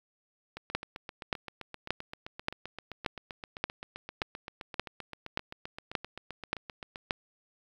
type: two click trains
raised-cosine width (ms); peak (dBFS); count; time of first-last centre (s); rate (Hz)
0.3; -12 / -24; 12 / 50; 0.75-7.108 / 0.57-6.959; 1.73 / 7.67
effects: 9-bit